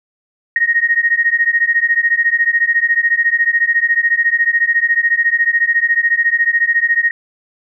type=beating tone pair; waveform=sine; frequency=1862 / 1876 Hz; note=A#6 / A#6; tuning=-2 / +11 cents; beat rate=14 Hz; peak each=-14 dBFS; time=0.56-7.11 s; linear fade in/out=2 ms; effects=none